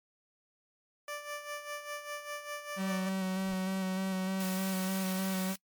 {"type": "tone with tremolo", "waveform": "15% pulse", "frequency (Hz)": 587.3, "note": "D5", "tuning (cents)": 0, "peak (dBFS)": -30, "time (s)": [1.08, 3.09], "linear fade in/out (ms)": 2, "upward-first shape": "sine", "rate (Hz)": 5, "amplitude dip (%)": 65}
{"type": "tone with vibrato", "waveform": "45% pulse", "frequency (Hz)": 189.1, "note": "F#3", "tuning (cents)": 38, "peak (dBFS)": -31, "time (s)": [2.76, 5.56], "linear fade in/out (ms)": 50, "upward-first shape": "square", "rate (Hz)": 3.3, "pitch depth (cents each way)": 16}
{"type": "noise with exponential growth", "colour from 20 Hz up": "brown", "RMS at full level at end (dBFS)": -42, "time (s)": [3.36, 3.54], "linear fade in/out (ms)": 5, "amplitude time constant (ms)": 37}
{"type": "high-pass noise", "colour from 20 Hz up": "white", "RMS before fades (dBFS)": -42, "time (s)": [4.4, 5.56], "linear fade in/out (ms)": 5, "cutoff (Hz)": 1000, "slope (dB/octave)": 96}
{"effects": ["noise-tail reverb RT60 0.1 s tail -24 dB re dry", "MP3 96 kbps"]}